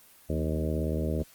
harmonic tone with a mistuned harmonic, 77.78 Hz, D#2, in tune, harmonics 1 / 2 / 3 / 4 / 5 / 6 / 7 / 8, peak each -30 / -33 / -35 / -36 / -37 / -38 / -38 / -39 dBFS, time 0.29-1.23 s, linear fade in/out 10 ms, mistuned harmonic 2, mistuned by +53 cents, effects white hiss -56 dBFS RMS until 1.34 s + Opus 24 kbps

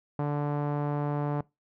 sawtooth tone with low-pass filter, 146.1 Hz, D3, 9 cents flat, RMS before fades -29 dBFS, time 0.19-1.41 s, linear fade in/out 2 ms, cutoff 940 Hz, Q 1.4, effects noise-tail reverb RT60 0.2 s tail -22 dB re dry

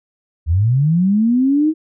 sine linear sweep, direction up, 73.42 to 321.2 Hz, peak -11 dBFS, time 0.46-1.74 s, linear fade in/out 50 ms, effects none

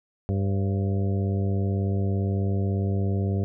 harmonic tone with a mistuned harmonic, 98 Hz, G2, in tune, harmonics 1 / 2 / 3 / 4 / 5 / 6 / 7, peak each -23 / -29 / -37 / -34 / -39 / -42 / -42 dBFS, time 0.29-3.44 s, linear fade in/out 0 ms, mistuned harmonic 6, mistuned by -64 cents, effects none

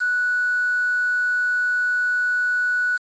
sine tone with quantisation, 1476 Hz, F#6, 5 cents flat, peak -18 dBFS, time 0-2.98 s, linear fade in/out 20 ms, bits 6, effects resampled to 16000 Hz

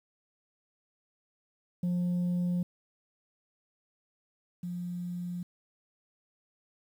sine tone pair in turn, 177.1 / 176.47 Hz, F3 / F3, +24 / +18 cents, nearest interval unison, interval 6 cents, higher first, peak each -24 / -33 dBFS, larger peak first, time 1.83-2.63 / 4.63-5.43 s, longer neither, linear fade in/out 5 ms, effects tanh soft clip ceiling -26 dBFS + 10-bit

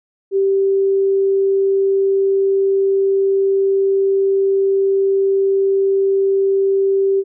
sine tone, 390.3 Hz, G4, 8 cents flat, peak -12 dBFS, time 0.31-7.24 s, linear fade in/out 50 ms, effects none

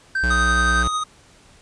triangle tone, 1556 Hz, G6, 13 cents flat, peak -17 dBFS, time 0.15-0.83 s, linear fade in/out 5 ms
square tone with vibrato, 61.5 Hz, B1, 7 cents flat, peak -21 dBFS, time 0.23-0.88 s, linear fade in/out 5 ms, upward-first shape square, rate 20 Hz, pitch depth 10 cents each way
square tone with tremolo, 1247 Hz, D#6, 3 cents sharp, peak -20 dBFS, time 0.3-1.04 s, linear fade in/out 10 ms, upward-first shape triangle, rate 11 Hz, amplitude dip 35%
effects pink hiss -51 dBFS RMS until 1.61 s + resampled to 22050 Hz

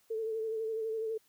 sine tone with vibrato, 443.6 Hz, A4, 14 cents sharp, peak -32 dBFS, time 0.1-1.18 s, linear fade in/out 10 ms, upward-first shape sine, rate 12 Hz, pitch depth 34 cents each way, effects white hiss -69 dBFS RMS until 1.28 s

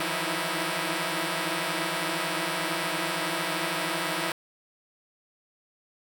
5% pulse tone cluster, 157.8 / 166.6 / 179.5 / 312.2 / 329.9 Hz, D#3 / E3 / F3 / D#4 / E4, +25 / +19 / +48 / +6 / +1 cents, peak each -26 / -24 / -23 / -22 / -20 dBFS, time 0-4.32 s, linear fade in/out 2 ms, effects none

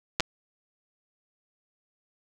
clicks, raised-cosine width 0.2 ms, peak -7 dBFS, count 2, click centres 0.199 / 0.205 s, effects none

